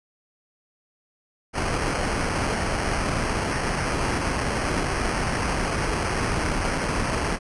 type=noise with sample-and-hold; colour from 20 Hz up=pink; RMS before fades=-25 dBFS; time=1.53-7.39 s; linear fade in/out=50 ms; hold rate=3675 Hz; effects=resampled to 24000 Hz